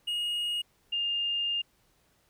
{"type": "tone pair in turn", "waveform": ["triangle", "sine"], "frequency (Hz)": [2870, 2814], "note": ["F7", "F7"], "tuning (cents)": [47, 12], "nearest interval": "unison", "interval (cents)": 35, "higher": "first", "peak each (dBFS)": -27, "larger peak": "neither", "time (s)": [[0.07, 0.62], [0.92, 1.62]], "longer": "second", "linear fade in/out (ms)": 10, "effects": ["pink hiss -68 dBFS RMS until 2.29 s"]}